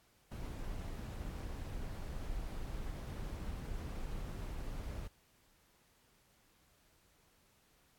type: noise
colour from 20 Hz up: brown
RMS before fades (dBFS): -42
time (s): 0.31-5.08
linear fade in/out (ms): 10
effects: pink hiss -70 dBFS RMS until 7.98 s + AAC 64 kbps